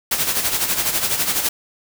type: noise with tremolo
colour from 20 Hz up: white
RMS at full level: -18 dBFS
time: 0.11-1.49 s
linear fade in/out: 5 ms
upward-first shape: sine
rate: 12 Hz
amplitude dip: 60%
effects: none